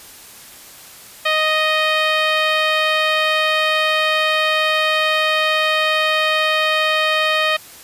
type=tone with low-pass filter; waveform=10% pulse; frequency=622.3 Hz; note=D#5; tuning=in tune; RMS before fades=-17 dBFS; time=1.25-7.57 s; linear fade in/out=10 ms; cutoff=3600 Hz; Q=1.1; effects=white hiss -40 dBFS RMS until 7.83 s + resampled to 32000 Hz